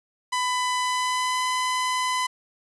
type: tone with pitch glide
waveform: sawtooth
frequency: 1000 to 1009.9 Hz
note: B5 to B5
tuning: +21 to +38 cents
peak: -19 dBFS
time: 0.32-2.27 s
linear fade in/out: 10 ms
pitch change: +17 cents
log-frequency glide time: 0.8-1.44 s
effects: resampled to 24000 Hz + 9-bit